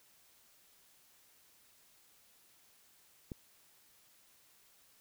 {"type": "click", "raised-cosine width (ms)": 3, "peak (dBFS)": -28, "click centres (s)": 3.318, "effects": ["white hiss -66 dBFS RMS until 5 s"]}